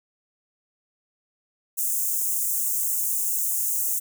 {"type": "high-pass noise", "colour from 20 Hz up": "white", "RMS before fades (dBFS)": -25, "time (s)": [1.77, 4], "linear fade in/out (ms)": 20, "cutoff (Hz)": 6600, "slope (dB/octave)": 48, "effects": []}